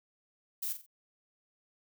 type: noise with echo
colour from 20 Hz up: violet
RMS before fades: -35 dBFS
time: 0.62-0.73 s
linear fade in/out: 10 ms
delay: 45 ms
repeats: 3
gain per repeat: -9 dB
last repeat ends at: 0.865 s
effects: none